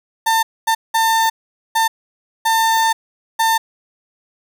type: tone bursts at uneven times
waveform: 35% pulse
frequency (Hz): 898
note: A5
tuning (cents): +35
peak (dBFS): -11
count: 6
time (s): 0.26-0.43 / 0.67-0.75 / 0.94-1.3 / 1.75-1.88 / 2.45-2.93 / 3.39-3.58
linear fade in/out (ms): 10
effects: none